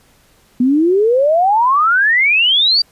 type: exponential sweep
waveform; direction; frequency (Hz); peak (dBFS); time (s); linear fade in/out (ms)
sine; up; 240.2 to 4742; -9; 0.6-2.82; 5
effects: pink hiss -52 dBFS RMS until 2.91 s + resampled to 32000 Hz